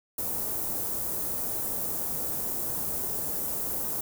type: band-stop noise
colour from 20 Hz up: white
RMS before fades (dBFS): -31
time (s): 0.18-4.01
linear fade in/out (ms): 5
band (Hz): 710 to 12000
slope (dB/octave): 12
effects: none